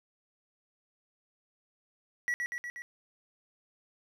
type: tone with echo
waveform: triangle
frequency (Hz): 1935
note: B6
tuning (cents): -36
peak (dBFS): -26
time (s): 2.28-2.34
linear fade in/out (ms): 0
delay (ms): 120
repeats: 4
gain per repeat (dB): -3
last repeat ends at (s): 2.82
effects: none